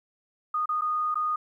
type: tone with dropouts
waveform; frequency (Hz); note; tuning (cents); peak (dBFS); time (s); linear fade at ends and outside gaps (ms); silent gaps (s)
sine; 1233; D#6; -16; -24; 0.54-1.36; 5; 0.658-0.69 / 0.811-0.818 / 1.144-1.155
effects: 11-bit